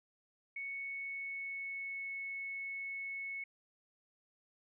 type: tone with pitch glide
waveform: sine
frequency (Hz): 2217 to 2202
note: C#7 to C#7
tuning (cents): 0 to -12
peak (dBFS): -39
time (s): 0.56-3.44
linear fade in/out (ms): 5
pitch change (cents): -12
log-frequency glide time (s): 0.67-2.14
effects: none